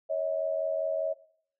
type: tone pair together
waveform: sine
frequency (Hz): 555 / 640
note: C#5 / D#5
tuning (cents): +2 / +49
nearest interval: major second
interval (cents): 247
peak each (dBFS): -31 / -29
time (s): 0.09-1.14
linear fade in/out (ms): 20
effects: noise-tail reverb RT60 0.6 s tail -17 dB re dry